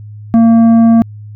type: tone with tanh clipping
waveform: sine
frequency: 228.7 Hz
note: A#3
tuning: 33 cents flat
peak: -5 dBFS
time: 0.34-1.02 s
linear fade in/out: 0 ms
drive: 8 dB
effects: added 105 Hz sine -27 dBFS peak until 1.35 s